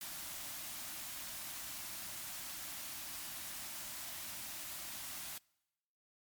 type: band-stop noise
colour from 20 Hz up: white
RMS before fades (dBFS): -45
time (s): 0.01-5.38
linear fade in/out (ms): 2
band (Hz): 360 to 560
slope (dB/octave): 96
effects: noise-tail reverb RT60 1.0 s tail -26 dB re dry + MP3 96 kbps